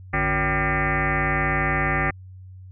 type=tone with frequency modulation; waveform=sine; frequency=982 Hz; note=B5; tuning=10 cents flat; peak=-19 dBFS; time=0.13-2.11 s; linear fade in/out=10 ms; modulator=208 Hz; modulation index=5.7; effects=added 93 Hz sine -39 dBFS peak until 2.71 s